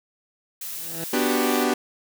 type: noise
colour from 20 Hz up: blue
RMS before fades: -33 dBFS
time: 0.61-1.64 s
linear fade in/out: 5 ms
type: tone with exponential growth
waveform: 15% pulse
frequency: 164.81 Hz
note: E3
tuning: in tune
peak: -22 dBFS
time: 0.63-1.04 s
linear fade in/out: 2 ms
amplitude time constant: 87 ms
type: chord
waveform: sawtooth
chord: G major seventh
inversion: first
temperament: equal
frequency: 246.9 / 293.7 / 370 / 392 Hz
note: B3 / D4 / F#4 / G4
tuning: 0 / 0 / 0 / 0 cents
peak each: -20 / -22 / -24 / -22 dBFS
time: 1.13-1.74 s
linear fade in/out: 5 ms
effects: none